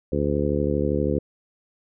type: harmonic tone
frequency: 72.6 Hz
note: D2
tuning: 19 cents flat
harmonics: 1 / 2 / 3 / 4 / 5 / 6 / 7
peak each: -28 / -28 / -28 / -28 / -28 / -28 / -28 dBFS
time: 0.12-1.19 s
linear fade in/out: 5 ms
effects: none